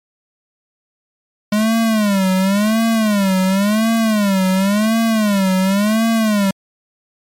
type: tone with vibrato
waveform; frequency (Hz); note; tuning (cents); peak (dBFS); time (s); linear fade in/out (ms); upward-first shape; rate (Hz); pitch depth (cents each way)
square; 206.2; G#3; -12; -13; 1.52-6.51; 5; sine; 0.93; 170
effects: MP3 64 kbps